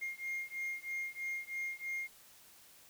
sine beating tone pair, 2126 / 2129.1 Hz, C7 / C7, +27 / +30 cents, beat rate 3.1 Hz, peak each -39 / -39 dBFS, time 0.01-2.08 s, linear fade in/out 20 ms, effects tanh soft clip ceiling -34 dBFS + white hiss -60 dBFS RMS until 2.89 s

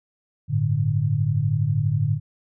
sine chord, G suspended second, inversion none, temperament just, 98 / 110.25 / 147 Hz, G2 / A2 / D3, 0 / +4 / +2 cents, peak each -27 / -22 / -22 dBFS, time 0.48-2.2 s, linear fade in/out 50 ms, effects none

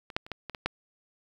clicks, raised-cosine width 0.3 ms, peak -27 / -11 / -30 / -18 / -21 / -22 / -11 dBFS, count 7, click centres 0.102 / 0.165 / 0.265 / 0.317 / 0.497 / 0.548 / 0.66 s, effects 8-bit

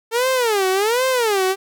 sawtooth tone with vibrato, 442.6 Hz, A4, 10 cents sharp, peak -12 dBFS, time 0.11-1.56 s, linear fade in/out 50 ms, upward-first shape sine, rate 1.3 Hz, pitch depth 290 cents each way, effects none

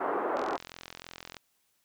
pink band-pass noise, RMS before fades -31 dBFS, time 0-0.57 s, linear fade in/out 10 ms, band 350 to 1300 Hz, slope 24 dB/octave
click train, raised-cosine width 0.2 ms, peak -24 dBFS, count 44, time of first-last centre 0.37-1.368 s, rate 43.1 Hz
effects white hiss -73 dBFS RMS until 1.84 s

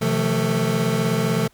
square tone cluster, 129.3 / 160.9 / 177 / 220.5 / 443.8 Hz, C3 / E3 / F3 / A3 / A4, -20 / -42 / +23 / +4 / +15 cents, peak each -26 dBFS, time 0.01-1.48 s, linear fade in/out 10 ms, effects pink hiss -58 dBFS RMS until 1.53 s

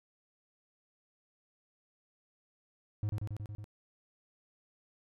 triangle tone with echo, 104.7 Hz, G#2, 15 cents sharp, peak -28 dBFS, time 3.03-3.09 s, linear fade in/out 0 ms, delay 92 ms, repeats 6, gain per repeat -2 dB, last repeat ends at 3.642 s, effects none

